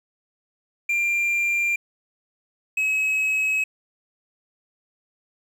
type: tone pair in turn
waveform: triangle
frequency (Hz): 2383 / 2561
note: D7 / D#7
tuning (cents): +25 / +49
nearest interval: minor second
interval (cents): 124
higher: second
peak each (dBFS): -18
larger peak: neither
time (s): 0.89-1.76 / 2.77-3.64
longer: neither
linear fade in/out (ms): 5
effects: 9-bit